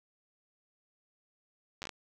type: slowing click train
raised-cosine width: 0.2 ms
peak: -23 dBFS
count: 6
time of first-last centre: 1.82-1.892 s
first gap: 9 ms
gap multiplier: 1.24
effects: none

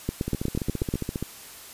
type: two click trains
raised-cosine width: 3 ms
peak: -15 / -12 dBFS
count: 15 / 8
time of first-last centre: 0.28-1.226 / 0.09-0.94 s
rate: 14.8 / 8.24 Hz
effects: white hiss -44 dBFS RMS until 1.73 s + resampled to 32000 Hz

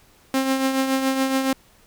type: tone with tremolo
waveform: sawtooth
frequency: 266.1 Hz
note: C4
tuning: 29 cents sharp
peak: -13 dBFS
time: 0.34-1.53 s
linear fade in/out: 2 ms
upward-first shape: triangle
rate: 7.1 Hz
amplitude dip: 55%
effects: pink hiss -55 dBFS RMS until 1.86 s

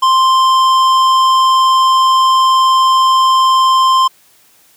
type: tone with tanh clipping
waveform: triangle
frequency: 1046.5 Hz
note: C6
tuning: in tune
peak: -9 dBFS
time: 0.02-4.08 s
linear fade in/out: 10 ms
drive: 17 dB
effects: white hiss -49 dBFS RMS until 4.76 s + high-pass 80 Hz 12 dB/octave

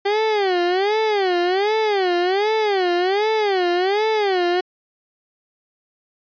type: tone with vibrato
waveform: 30% pulse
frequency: 392 Hz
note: G4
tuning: in tune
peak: -14 dBFS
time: 0.05-4.61 s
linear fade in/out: 10 ms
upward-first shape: sine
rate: 1.3 Hz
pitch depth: 200 cents each way
effects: resampled to 11025 Hz

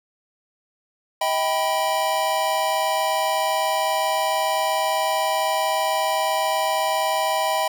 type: chord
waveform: square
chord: Eb augmented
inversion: none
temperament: equal with one note detuned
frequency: 636.4 / 784 / 987.8 Hz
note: Eb5 / G5 / B5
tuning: +39 / 0 / 0 cents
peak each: -25 dBFS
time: 1.21-7.68 s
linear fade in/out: 5 ms
effects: none

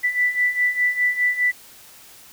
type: beating tone pair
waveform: sine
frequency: 1975.5 / 1980.4 Hz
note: B6 / B6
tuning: 0 / +4 cents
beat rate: 4.9 Hz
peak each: -23 / -19 dBFS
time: 0.03-1.52 s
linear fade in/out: 20 ms
effects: white hiss -46 dBFS RMS until 2.32 s

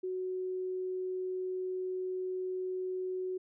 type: tone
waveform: sine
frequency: 370.4 Hz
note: F#4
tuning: 2 cents sharp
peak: -33 dBFS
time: 0.03-3.38 s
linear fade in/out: 10 ms
effects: none

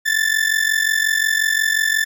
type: ring-modulated tone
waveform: 40% pulse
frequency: 1760 Hz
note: A6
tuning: in tune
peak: -12 dBFS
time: 0.05-2.05 s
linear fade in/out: 20 ms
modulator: 22.8 Hz
effects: none

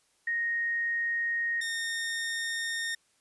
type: tone pair in turn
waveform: sine / sawtooth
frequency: 1864.7 / 1834.8 Hz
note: A#6 / A#6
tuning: 0 / -28 cents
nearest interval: unison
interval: 28 cents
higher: first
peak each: -27 dBFS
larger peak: neither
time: 0.27-1.61 / 1.61-2.95 s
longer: neither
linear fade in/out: 5 ms
effects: white hiss -69 dBFS RMS until 3.2 s + resampled to 24000 Hz

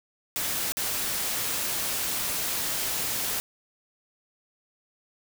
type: noise with dropouts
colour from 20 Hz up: white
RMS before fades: -29 dBFS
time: 0.36-3.4 s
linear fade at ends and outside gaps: 0 ms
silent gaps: 0.721-0.77 s
effects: none

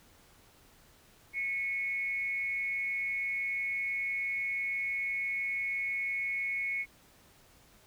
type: tone with amplitude modulation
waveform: sine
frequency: 2197 Hz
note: C#7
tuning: 16 cents flat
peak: -28 dBFS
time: 1.33-6.86 s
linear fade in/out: 50 ms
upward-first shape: sine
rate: 226 Hz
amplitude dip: 55%
effects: pink hiss -61 dBFS RMS until 7.86 s

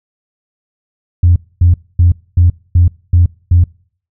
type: tone bursts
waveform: sine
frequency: 87.31 Hz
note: F2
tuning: in tune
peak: -3 dBFS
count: 7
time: 1.23-3.64 s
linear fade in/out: 5 ms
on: 130 ms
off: 250 ms
effects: noise-tail reverb RT60 0.5 s tail -25 dB re dry + tanh soft clip ceiling 0 dBFS

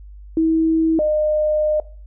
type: tone pair in turn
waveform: sine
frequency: 322.8 / 609.4 Hz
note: E4 / D#5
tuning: -36 / -36 cents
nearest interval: major seventh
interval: 1100 cents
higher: second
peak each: -13 / -15 dBFS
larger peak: first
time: 0.37-0.99 / 0.99-1.8 s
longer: second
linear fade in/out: 2 ms
effects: noise-tail reverb RT60 0.4 s tail -19 dB re dry + added 50 Hz sine -36 dBFS peak until 2.06 s

